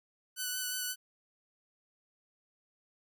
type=tone with vibrato; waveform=5% pulse; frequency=1493 Hz; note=F#6; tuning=15 cents sharp; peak=-23 dBFS; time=0.36-0.96 s; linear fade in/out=50 ms; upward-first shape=sine; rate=5.6 Hz; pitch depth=15 cents each way; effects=none